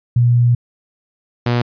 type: tone pair in turn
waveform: sine / sawtooth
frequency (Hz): 120.6 / 120.6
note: B2 / B2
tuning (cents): -41 / -41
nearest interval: unison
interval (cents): 0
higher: neither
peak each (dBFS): -9 / -10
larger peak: first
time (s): 0.16-0.55 / 1.46-1.62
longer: first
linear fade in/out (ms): 5
effects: resampled to 11025 Hz